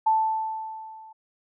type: tone with level ramp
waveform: sine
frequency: 880 Hz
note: A5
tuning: in tune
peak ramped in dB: -16 to -44 dBFS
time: 0.06-1.13 s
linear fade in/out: 10 ms
effects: none